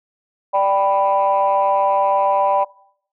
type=chord; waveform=sine; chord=G major; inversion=second; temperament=equal; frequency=587.3 / 784 / 987.8 Hz; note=D5 / G5 / B5; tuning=0 / 0 / 0 cents; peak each=-17 dBFS; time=0.53-2.65 s; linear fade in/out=20 ms; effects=noise-tail reverb RT60 0.6 s tail -20 dB re dry + tanh soft clip ceiling -7 dBFS